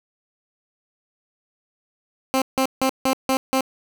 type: tone bursts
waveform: 15% pulse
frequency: 264 Hz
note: C4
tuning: 16 cents sharp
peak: -11 dBFS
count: 6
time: 2.34-3.608 s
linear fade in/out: 0 ms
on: 78 ms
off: 160 ms
effects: none